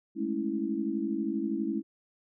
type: chord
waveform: sine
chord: A major seventh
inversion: third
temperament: equal with one note detuned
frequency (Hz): 207.7 / 220 / 277.2 / 328.3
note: G#3 / A3 / C#4 / E4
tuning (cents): 0 / 0 / 0 / -7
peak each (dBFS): -35 / -35 / -34 / -32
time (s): 0.15-1.83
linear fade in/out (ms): 50
effects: none